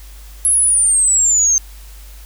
sine exponential sweep, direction down, 11000 to 6272 Hz, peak -10 dBFS, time 0.45-1.58 s, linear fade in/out 0 ms, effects added 50 Hz sine -34 dBFS peak until 2.25 s + white hiss -44 dBFS RMS until 2.25 s

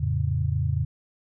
sine chord, F augmented, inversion none, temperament equal with one note detuned, 85.51 / 110 / 138.59 Hz, F2 / A2 / C#3, -36 / 0 / 0 cents, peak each -26 / -27 / -26 dBFS, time 0-0.85 s, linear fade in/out 10 ms, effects none

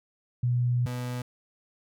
sine / 35% pulse tone pair in turn, 122.4 / 123.89 Hz, B2 / B2, -15 / +6 cents, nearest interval unison, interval 21 cents, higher second, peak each -22 / -29 dBFS, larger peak first, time 0.43-0.86 / 0.86-1.22 s, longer first, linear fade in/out 5 ms, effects none

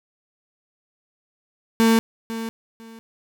35% pulse tone with echo, 226 Hz, A3, 47 cents sharp, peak -12 dBFS, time 1.8-1.99 s, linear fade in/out 0 ms, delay 500 ms, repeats 2, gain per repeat -13 dB, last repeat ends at 2.99 s, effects none

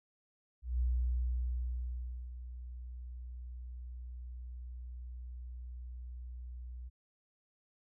sine tone with ADSR envelope, 61.3 Hz, B1, 12 cents flat, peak -28 dBFS, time 0.62-6.9 s, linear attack 180 ms, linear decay 1500 ms, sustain -14 dB, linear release 26 ms, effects none

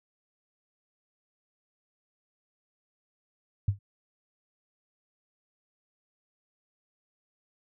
sine tone with exponential decay, 100 Hz, G2, 35 cents sharp, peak -18 dBFS, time 3.68-3.79 s, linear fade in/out 5 ms, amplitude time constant 23 ms, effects none

